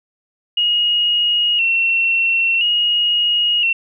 sine tone with vibrato, 2795 Hz, F7, 1 cent sharp, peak -13 dBFS, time 0.57-3.73 s, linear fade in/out 5 ms, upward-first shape square, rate 0.49 Hz, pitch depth 51 cents each way, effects none

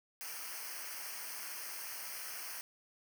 white noise with comb filter, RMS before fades -44 dBFS, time 0.21-2.61 s, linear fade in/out 0 ms, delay 0.27 ms, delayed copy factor -0.9, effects none

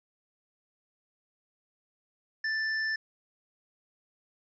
sine tone with hard clipping, 1764 Hz, A6, 4 cents sharp, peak -30 dBFS, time 2.44-2.96 s, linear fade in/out 5 ms, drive 12 dB, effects resampled to 16000 Hz

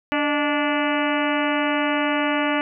harmonic tone with a mistuned harmonic, 291.2 Hz, D4, 15 cents flat, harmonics 1 / 2 / 3 / 4 / 5 / 6 / 7 / 8 / 9 / 10, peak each -23 / -26 / -28 / -29 / -30 / -31 / -31 / -32 / -33 / -33 dBFS, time 0.12-2.61 s, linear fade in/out 0 ms, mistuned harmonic 2, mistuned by +65 cents, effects none

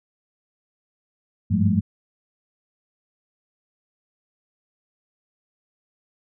sine tone cluster, 96.5 / 102.9 / 175.4 / 199.9 / 217.6 Hz, G2 / G#2 / F3 / G3 / A3, -27 / -16 / +8 / +34 / -19 cents, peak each -23 dBFS, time 1.5-1.81 s, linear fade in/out 20 ms, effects none

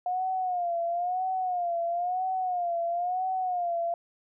sine tone with vibrato, 715 Hz, F5, 41 cents sharp, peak -26 dBFS, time 0.06-3.94 s, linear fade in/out 2 ms, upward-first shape sine, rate 1 Hz, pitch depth 90 cents each way, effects none

